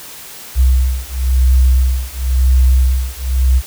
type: beating tone pair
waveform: sine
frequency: 63.5 / 64.46 Hz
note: B1 / C2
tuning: +49 / -25 cents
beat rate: 0.96 Hz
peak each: -12 dBFS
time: 0.55-3.62 s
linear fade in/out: 50 ms
effects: white hiss -33 dBFS RMS until 3.66 s